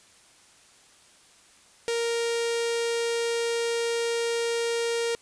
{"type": "tone with notch filter", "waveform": "sawtooth", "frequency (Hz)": 466.2, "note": "A#4", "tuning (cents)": 0, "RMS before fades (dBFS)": -27, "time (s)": [1.88, 5.15], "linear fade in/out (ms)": 0, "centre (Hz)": 1100, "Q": 1.1, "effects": ["white hiss -56 dBFS RMS until 5.21 s", "resampled to 22050 Hz"]}